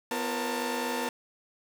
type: tone cluster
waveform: sawtooth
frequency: 248 / 344 / 471.5 / 544 / 893 Hz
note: B3 / F4 / A#4 / C#5 / A5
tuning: +7 / -26 / +20 / -33 / +25 cents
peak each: -31 / -36 / -31 / -36 / -30 dBFS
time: 0.11-1.09 s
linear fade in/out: 2 ms
effects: none